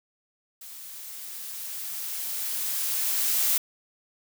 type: noise with level ramp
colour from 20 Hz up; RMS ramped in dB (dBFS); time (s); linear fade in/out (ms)
blue; -43 to -23; 0.61-3.58; 5
effects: none